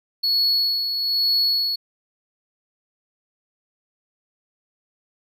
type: tone with tremolo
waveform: triangle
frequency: 4378 Hz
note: C#8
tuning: 22 cents flat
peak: -15 dBFS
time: 0.23-1.76 s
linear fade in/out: 10 ms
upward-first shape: sine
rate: 1.1 Hz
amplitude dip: 50%
effects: none